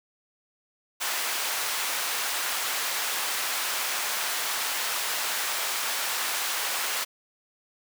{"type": "high-pass noise", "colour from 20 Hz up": "pink", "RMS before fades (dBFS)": -29, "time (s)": [1, 7.05], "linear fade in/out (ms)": 20, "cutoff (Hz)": 990, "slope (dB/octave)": 12, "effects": []}